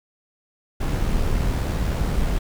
brown noise with amplitude modulation, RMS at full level -20 dBFS, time 0.8-2.39 s, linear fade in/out 10 ms, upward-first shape sine, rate 76.2 Hz, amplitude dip 35%, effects none

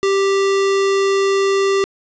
square tone, 392.3 Hz, G4, 1 cent sharp, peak -14 dBFS, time 0.03-1.84 s, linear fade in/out 0 ms, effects resampled to 16000 Hz + 8-bit

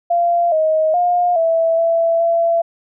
sine tone with pitch steps, 690 / 629 / 709 / 658 / 666 / 673 Hz, F5 / D#5 / F5 / E5 / E5 / E5, -21 / +19 / +26 / -3 / +18 / +36 cents, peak -12 dBFS, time 0.1-2.62 s, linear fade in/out 10 ms, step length 420 ms, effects none

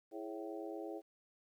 harmonic tone with a mistuned harmonic, 110 Hz, A2, in tune, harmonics 3 / 4 / 5 / 6 / 7, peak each -45 / -47 / -49 / -51 / -52 dBFS, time 0.11-1.02 s, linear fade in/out 50 ms, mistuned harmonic 4, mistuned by -88 cents, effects 12-bit

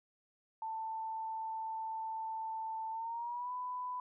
sine tone with pitch glide, 888 to 996.7 Hz, A5 to B5, +16 to +16 cents, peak -37 dBFS, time 0.62-4 s, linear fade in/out 2 ms, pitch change +200 cents, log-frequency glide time 2.91-3.52 s, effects none

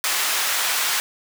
pink high-pass noise, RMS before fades -22 dBFS, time 0.04-1 s, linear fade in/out 0 ms, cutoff 1200 Hz, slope 12 dB/octave, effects none

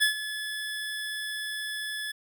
25% pulse tone with ADSR envelope, 1717 Hz, A6, 43 cents flat, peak -15 dBFS, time 0-2.12 s, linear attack 25 ms, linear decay 110 ms, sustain -13 dB, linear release 10 ms, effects none

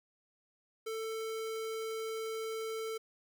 square tone, 444.3 Hz, A4, 17 cents sharp, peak -37 dBFS, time 0.86-2.98 s, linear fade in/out 10 ms, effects none

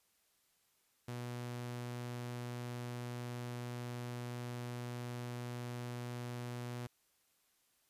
sawtooth tone, 121.7 Hz, B2, 25 cents flat, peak -37 dBFS, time 1.08-6.87 s, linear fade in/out 5 ms, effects white hiss -75 dBFS RMS until 7.89 s + resampled to 32000 Hz

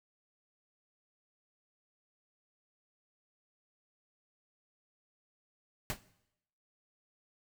pink noise with exponential decay, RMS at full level -31 dBFS, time 5.9-6.01 s, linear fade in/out 0 ms, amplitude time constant 22 ms, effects noise-tail reverb RT60 0.8 s tail -18 dB re dry

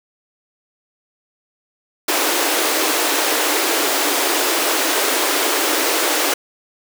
pink high-pass noise, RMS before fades -18 dBFS, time 2.08-6.34 s, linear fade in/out 5 ms, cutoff 280 Hz, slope 96 dB/octave, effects none

